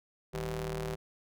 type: ring-modulated tone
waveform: sawtooth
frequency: 116.4 Hz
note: A#2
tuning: 2 cents flat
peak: -27 dBFS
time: 0.33-0.96 s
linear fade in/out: 20 ms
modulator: 272 Hz
effects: none